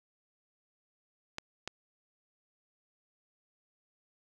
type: clicks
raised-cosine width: 0.2 ms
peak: -19 dBFS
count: 2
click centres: 1.384 / 1.676 s
effects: none